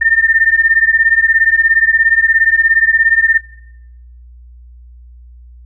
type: beating tone pair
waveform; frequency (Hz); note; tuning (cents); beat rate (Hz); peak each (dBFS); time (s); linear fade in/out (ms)
sine; 1801 / 1818; A6 / A#6; +40 / -44; 17; -11; 0.01-3.38; 10
effects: noise-tail reverb RT60 0.9 s tail -21 dB re dry + added 60 Hz sine -35 dBFS peak until 5.65 s